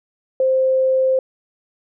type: tone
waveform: sine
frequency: 523.3 Hz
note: C5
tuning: in tune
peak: -13 dBFS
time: 0.4-1.19 s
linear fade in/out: 2 ms
effects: none